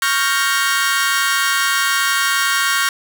sawtooth chord, G half-diminished seventh, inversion second, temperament equal, 1108.7 / 1396.9 / 1568 / 1864.7 Hz, Db6 / F6 / G6 / Bb6, 0 / 0 / 0 / 0 cents, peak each -17 dBFS, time 0.02-2.89 s, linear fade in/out 2 ms, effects none

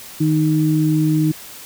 sine tone pair together, 155.56 / 310.5 Hz, D#3 / D#4, 0 / -3 cents, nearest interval octave, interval 1197 cents, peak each -16 dBFS, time 0.2-1.32 s, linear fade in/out 10 ms, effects white hiss -37 dBFS RMS until 1.65 s

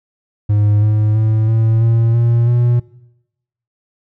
triangle tone with pitch steps, 104.2 / 106.76 / 109.38 / 112.07 / 114.82 / 117.64 / 120.53 Hz, G#2 / G#2 / A2 / A2 / A#2 / A#2 / B2, +6 / +48 / -10 / +32 / -26 / +16 / -42 cents, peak -8 dBFS, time 0.49-2.8 s, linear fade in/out 10 ms, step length 330 ms, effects noise-tail reverb RT60 0.9 s tail -20 dB re dry

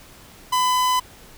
45% pulse tone, 1006 Hz, B5, 32 cents sharp, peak -17 dBFS, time 0.52-1 s, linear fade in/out 10 ms, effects pink hiss -46 dBFS RMS until 1.37 s

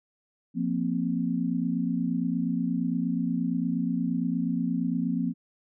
sine chord, F suspended fourth, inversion none, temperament equal, 174.61 / 233.1 / 261.6 Hz, F3 / Bb3 / C4, 0 / 0 / 0 cents, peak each -29 dBFS, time 0.54-5.34 s, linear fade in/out 50 ms, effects none

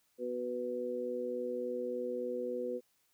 harmonic tone, 123.47 Hz, B2, in tune, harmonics 2 / 3 / 4, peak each -42 / -40 / -36 dBFS, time 0.18-2.81 s, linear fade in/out 50 ms, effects white hiss -74 dBFS RMS until 3.13 s

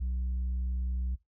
sine tone, 62.4 Hz, B1, 19 cents sharp, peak -26 dBFS, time 0-1.16 s, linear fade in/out 20 ms, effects noise-tail reverb RT60 0.2 s tail -22 dB re dry + tanh soft clip ceiling -28 dBFS

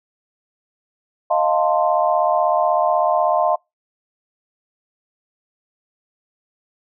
sine chord, F dominant seventh, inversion third, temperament equal with one note detuned, 622.3 / 698.5 / 890.2 / 1046.5 Hz, Eb5 / F5 / A5 / C6, 0 / 0 / +20 / 0 cents, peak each -19 / -18 / -23 / -22 dBFS, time 1.3-3.56 s, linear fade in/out 10 ms, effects noise-tail reverb RT60 0.2 s tail -26 dB re dry

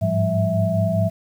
sine tone cluster, 101.9 / 106.9 / 173.9 / 199.5 / 655 Hz, G#2 / A2 / F3 / G3 / E5, -32 / -49 / -7 / +31 / -11 cents, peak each -26 / -22 / -23 / -27 / -22 dBFS, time 0.01-1.1 s, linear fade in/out 20 ms, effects 8-bit

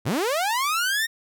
sawtooth linear sweep, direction up, 87.31 to 1864.7 Hz, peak -18 dBFS, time 0.05-1.07 s, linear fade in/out 20 ms, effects none

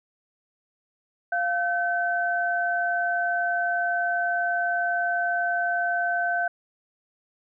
sine tone pair together, 698.5 / 1530.5 Hz, F5 / G6, 0 / -42 cents, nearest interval octave + major second, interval 1358 cents, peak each -25 dBFS, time 1.32-6.48 s, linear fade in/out 5 ms, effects none

